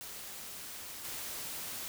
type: noise with level steps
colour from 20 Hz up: white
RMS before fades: -45 / -41 dBFS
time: 0.01-1.88 s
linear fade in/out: 0 ms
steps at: 1.04 s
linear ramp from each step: 10 ms
effects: none